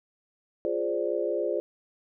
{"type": "chord", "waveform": "sine", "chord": "D half-diminished seventh", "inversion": "first", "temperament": "equal", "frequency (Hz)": [349.2, 415.3, 523.3, 587.3], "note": ["F4", "Ab4", "C5", "D5"], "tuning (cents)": [0, 0, 0, 0], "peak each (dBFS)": -31, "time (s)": [0.65, 1.6], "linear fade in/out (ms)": 0, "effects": []}